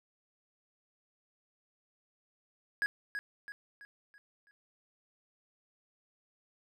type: tone with echo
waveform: triangle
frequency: 1661.2 Hz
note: G#6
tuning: in tune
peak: -26 dBFS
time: 2.82-2.86 s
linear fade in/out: 0 ms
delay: 330 ms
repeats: 5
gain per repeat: -7 dB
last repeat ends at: 4.51 s
effects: none